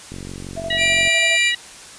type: click train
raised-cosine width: 3 ms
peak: -20 dBFS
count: 45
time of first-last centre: 0.12-1.074 s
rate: 46.1 Hz
type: tone with tremolo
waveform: sine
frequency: 662 Hz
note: E5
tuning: 7 cents sharp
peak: -24 dBFS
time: 0.56-1.38 s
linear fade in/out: 20 ms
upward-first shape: square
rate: 12 Hz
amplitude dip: 45%
type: harmonic tone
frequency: 963 Hz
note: B5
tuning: 44 cents flat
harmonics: 2 / 3 / 4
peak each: -21 / -23 / -24 dBFS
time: 0.7-1.55 s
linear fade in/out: 5 ms
type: tone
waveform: 45% pulse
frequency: 2367 Hz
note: D7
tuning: 13 cents sharp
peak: -16 dBFS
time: 0.77-1.53 s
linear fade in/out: 50 ms
effects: white hiss -39 dBFS RMS until 1.98 s + resampled to 22050 Hz